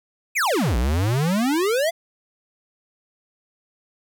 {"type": "exponential two-way sweep", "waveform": "square", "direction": "down then up", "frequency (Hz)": [2666, 55.3, 697], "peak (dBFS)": -19, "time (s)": [0.35, 1.91], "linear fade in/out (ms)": 20, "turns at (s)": 0.77, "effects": []}